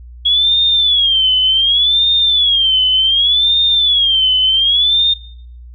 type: tone with vibrato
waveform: sine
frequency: 3322 Hz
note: G#7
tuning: in tune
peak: -9 dBFS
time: 0.25-5.14 s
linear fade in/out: 10 ms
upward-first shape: sine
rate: 0.67 Hz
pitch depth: 160 cents each way
effects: noise-tail reverb RT60 0.6 s tail -18 dB re dry + added 60 Hz sine -32 dBFS peak until 5.74 s